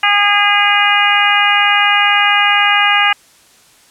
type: harmonic tone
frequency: 408.9 Hz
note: G#4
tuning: 27 cents flat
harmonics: 2 / 3 / 4 / 5 / 6 / 7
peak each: -16 / -16 / -16 / -16 / -16 / -16 dBFS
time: 0.03-3.13 s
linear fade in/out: 5 ms
effects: white hiss -47 dBFS RMS until 3.9 s + low-pass 10000 Hz 12 dB/octave